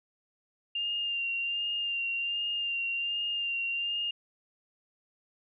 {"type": "tone with vibrato", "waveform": "sine", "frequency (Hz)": 2794, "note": "F7", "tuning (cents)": 0, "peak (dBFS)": -29, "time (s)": [0.75, 4.11], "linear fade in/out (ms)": 5, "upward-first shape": "sine", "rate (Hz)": 1.3, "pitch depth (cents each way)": 25, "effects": []}